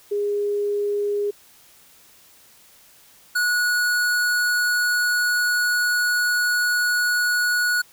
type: tone pair in turn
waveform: sine / square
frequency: 410 / 1461.1 Hz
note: G#4 / F#6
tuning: -22 / -22 cents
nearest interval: octave + minor seventh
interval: 2200 cents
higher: second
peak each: -20 / -19 dBFS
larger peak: second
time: 0.11-1.31 / 3.35-7.82 s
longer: second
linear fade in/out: 10 ms
effects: white hiss -52 dBFS RMS until 7.92 s